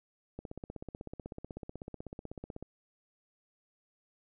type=click train; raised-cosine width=2 ms; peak=-28 dBFS; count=37; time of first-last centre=0.39-2.626 s; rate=16.1 Hz; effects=none